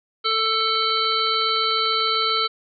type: harmonic tone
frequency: 443.2 Hz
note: A4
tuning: 13 cents sharp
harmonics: 1 / 3 / 5 / 7 / 9 / 10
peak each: -29 / -22 / -30 / -27 / -24 / -29 dBFS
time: 0.24-2.48 s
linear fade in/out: 20 ms
effects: none